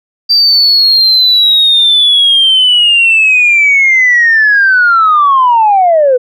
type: linear sweep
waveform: sine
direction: down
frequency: 4699 to 483.1 Hz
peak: -3 dBFS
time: 0.29-6.18 s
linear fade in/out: 20 ms
effects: tanh soft clip ceiling 0 dBFS